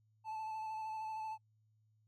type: tone with vibrato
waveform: triangle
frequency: 874 Hz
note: A5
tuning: 12 cents flat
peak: -38 dBFS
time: 0.24-1.38 s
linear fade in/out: 50 ms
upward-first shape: square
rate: 13 Hz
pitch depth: 15 cents each way
effects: noise-tail reverb RT60 0.1 s tail -26 dB re dry + added 108 Hz sine -70 dBFS peak until 2.07 s